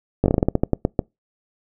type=slowing click train; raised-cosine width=2 ms; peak=-3 dBFS; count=13; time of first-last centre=0.24-0.992 s; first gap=19 ms; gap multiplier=1.2; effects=noise-tail reverb RT60 0.2 s tail -26 dB re dry